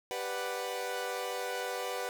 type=chord; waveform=sawtooth; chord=G major seventh; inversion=none; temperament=equal; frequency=392 / 493.9 / 587.3 / 740 Hz; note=G4 / B4 / D5 / F#5; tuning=0 / 0 / 0 / 0 cents; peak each=-38 / -33 / -39 / -36 dBFS; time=0.11-2.09 s; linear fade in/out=0 ms; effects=none